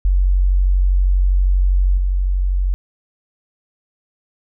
sine tone with level steps, 46.25 Hz, F#1, in tune, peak -11 / -14 dBFS, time 0.05-2.74 s, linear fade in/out 0 ms, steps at 1.97 s, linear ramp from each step 5 ms, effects none

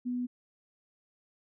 sine tone, 246.9 Hz, B3, in tune, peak -30 dBFS, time 0.05-0.27 s, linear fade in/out 20 ms, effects none

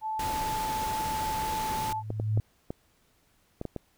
sine tone, 873 Hz, A5, 14 cents flat, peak -29 dBFS, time 0.01-2.03 s, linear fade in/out 50 ms
pink noise, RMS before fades -36 dBFS, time 0.19-1.93 s, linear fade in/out 5 ms
sine tone with exponential growth, 107.6 Hz, A2, 38 cents flat, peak -21 dBFS, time 1.48-2.4 s, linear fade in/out 0 ms, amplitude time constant 200 ms
clicks, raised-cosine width 2 ms, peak -20 dBFS, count 7, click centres 2.104 / 2.199 / 2.375 / 2.705 / 3.614 / 3.653 / 3.763 s
effects pink hiss -67 dBFS RMS until 3.97 s

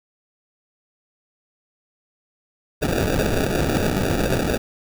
blue noise with sample-and-hold, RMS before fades -21 dBFS, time 2.81-4.58 s, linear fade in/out 20 ms, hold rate 1050 Hz, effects none

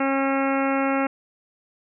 harmonic tone, 271.7 Hz, C#4, 35 cents flat, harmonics 1 / 2 / 3 / 4 / 5 / 6 / 7 / 8 / 9 / 10, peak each -23 / -26 / -28 / -33 / -29 / -36 / -36 / -33 / -38 / -38 dBFS, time 0-1.07 s, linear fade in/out 5 ms, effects none

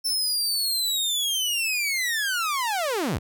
sawtooth linear sweep, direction down, 5360 to 45.62 Hz, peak -20 dBFS, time 0.04-3.19 s, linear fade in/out 20 ms, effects none

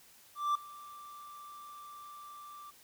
triangle tone with ADSR envelope, 1174.7 Hz, D6, in tune, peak -24 dBFS, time 0.35-2.71 s, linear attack 200 ms, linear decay 5 ms, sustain -21 dB, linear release 14 ms, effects white hiss -60 dBFS RMS until 2.83 s

